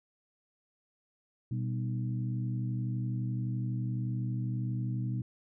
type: harmonic tone with a mistuned harmonic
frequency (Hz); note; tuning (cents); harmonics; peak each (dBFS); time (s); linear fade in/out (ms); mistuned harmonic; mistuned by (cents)
61.74; B1; 0; 2 / 3 / 4 / 5; -31 / -39 / -44 / -44; 1.51-5.22; 5; 3; +93
effects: none